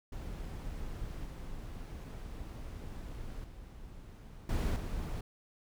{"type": "noise with level steps", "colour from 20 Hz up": "brown", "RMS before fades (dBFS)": [-41, -43, -49, -31, -37], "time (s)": [0.12, 5.21], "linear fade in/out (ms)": 5, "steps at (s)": [1.26, 3.44, 4.49, 4.76], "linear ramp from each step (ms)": 2, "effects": []}